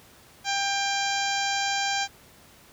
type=harmonic tone; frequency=794 Hz; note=G5; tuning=22 cents sharp; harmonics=1 / 2 / 3 / 4 / 5 / 6 / 7 / 8 / 9; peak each=-28 / -31 / -33 / -34 / -35 / -36 / -36 / -37 / -38 dBFS; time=0.44-2.08 s; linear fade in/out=50 ms; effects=pink hiss -53 dBFS RMS until 2.72 s + high-pass 60 Hz 12 dB/octave